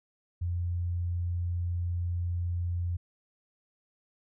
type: tone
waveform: sine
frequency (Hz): 87.31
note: F2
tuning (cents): 0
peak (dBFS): -28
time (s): 0.41-2.97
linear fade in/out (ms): 10
effects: none